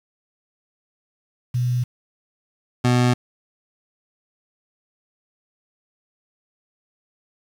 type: tone pair in turn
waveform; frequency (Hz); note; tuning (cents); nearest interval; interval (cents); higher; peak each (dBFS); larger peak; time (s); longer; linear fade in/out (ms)
sine / 25% pulse; 123.47 / 123.47; B2 / B2; 0 / 0; unison; 0; neither; -18 / -11; second; 1.54-1.84 / 2.84-3.14; neither; 10
effects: low-pass 8000 Hz 12 dB/octave + 7-bit